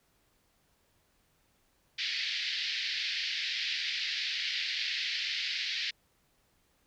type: band-pass noise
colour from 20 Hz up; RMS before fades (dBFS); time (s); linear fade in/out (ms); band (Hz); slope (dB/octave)
white; -34; 1.98-5.91; 10; 1800 to 4800; 48
effects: pink hiss -71 dBFS RMS until 6.86 s